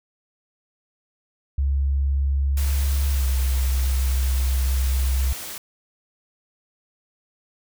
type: tone with pitch glide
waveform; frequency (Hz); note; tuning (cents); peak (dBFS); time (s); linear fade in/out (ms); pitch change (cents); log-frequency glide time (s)
sine; 69 to 65.2; C#2 to C2; -7 to -5; -18; 1.58-5.33; 5; -98; 3.11-3.24
type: noise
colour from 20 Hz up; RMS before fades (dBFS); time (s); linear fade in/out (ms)
white; -34; 2.57-5.58; 2
effects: none